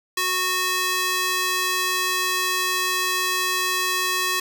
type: tone with high-pass filter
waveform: square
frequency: 367.9 Hz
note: F#4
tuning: 10 cents flat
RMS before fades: -23 dBFS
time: 0.17-4.4 s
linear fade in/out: 5 ms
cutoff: 1300 Hz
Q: 0.63
effects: none